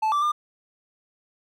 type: tone with pitch steps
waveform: triangle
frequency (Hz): 872 / 1168 / 1202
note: A5 / D6 / D6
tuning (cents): -16 / -10 / +40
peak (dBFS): -18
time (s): 0.02-0.32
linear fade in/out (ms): 10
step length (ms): 100
effects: none